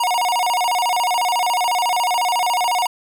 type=tone with vibrato; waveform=square; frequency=830.6 Hz; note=G#5; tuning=in tune; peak=-17 dBFS; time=0-2.87 s; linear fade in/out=5 ms; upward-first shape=square; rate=14 Hz; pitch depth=230 cents each way; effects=none